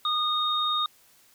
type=tone pair together; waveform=sine; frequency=1228 / 3710 Hz; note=D#6 / A#7; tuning=-23 / -9 cents; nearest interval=octave + perfect fifth; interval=1914 cents; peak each=-26 dBFS; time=0.05-0.86 s; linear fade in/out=2 ms; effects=white hiss -59 dBFS RMS until 1.34 s